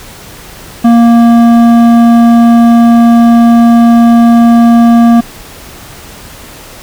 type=tone with hard clipping; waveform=sine; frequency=233.7 Hz; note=A#3; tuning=5 cents sharp; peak=-3 dBFS; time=0.84-5.21 s; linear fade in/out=10 ms; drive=10 dB; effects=pink hiss -30 dBFS RMS until 6.82 s